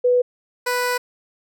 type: tone pair in turn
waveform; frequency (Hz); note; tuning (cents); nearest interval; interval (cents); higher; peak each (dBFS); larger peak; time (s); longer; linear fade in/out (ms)
sine / 15% pulse; 493.9 / 493.9; B4 / B4; 0 / 0; unison; 0; neither; -13; neither; 0.04-0.22 / 0.66-0.98; second; 10
effects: none